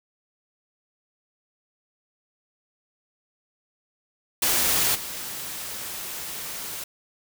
white noise with level steps, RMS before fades -22 / -34 dBFS, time 4.42-6.84 s, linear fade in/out 5 ms, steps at 4.94 s, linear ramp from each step 20 ms, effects none

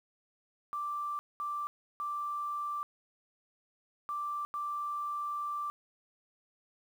sine tone bursts at uneven times, 1174.7 Hz, D6, in tune, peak -33 dBFS, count 5, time 0.73-1.19 / 1.4-1.67 / 2-2.83 / 4.09-4.45 / 4.54-5.7 s, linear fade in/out 0 ms, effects 10-bit

